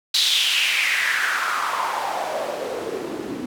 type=noise with band-pass filter sweep; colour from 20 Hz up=white; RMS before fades=-23 dBFS; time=0.14-3.46 s; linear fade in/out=5 ms; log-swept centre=4000 to 260 Hz; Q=4.3; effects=none